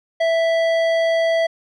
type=tone with hard clipping; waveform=triangle; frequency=659.3 Hz; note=E5; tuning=in tune; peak=-17 dBFS; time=0.2-1.47 s; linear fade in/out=10 ms; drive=15 dB; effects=resampled to 22050 Hz